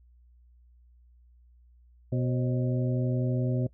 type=harmonic tone with a mistuned harmonic; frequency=124.5 Hz; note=B2; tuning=14 cents sharp; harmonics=1 / 2 / 3 / 4 / 5; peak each=-26 / -32 / -36 / -38 / -40 dBFS; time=2.12-3.67 s; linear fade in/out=5 ms; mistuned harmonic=4; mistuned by=+110 cents; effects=noise-tail reverb RT60 0.1 s tail -21 dB re dry + added 60 Hz sine -55 dBFS peak until 3.73 s